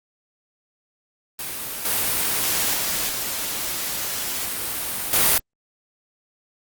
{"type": "noise with level steps", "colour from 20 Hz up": "white", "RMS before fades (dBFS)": [-30, -22, -24, -27, -17], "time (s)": [1.39, 5.38], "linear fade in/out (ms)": 2, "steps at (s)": [1.85, 2.74, 3.09, 5.13], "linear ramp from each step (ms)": 2, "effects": ["Opus 32 kbps"]}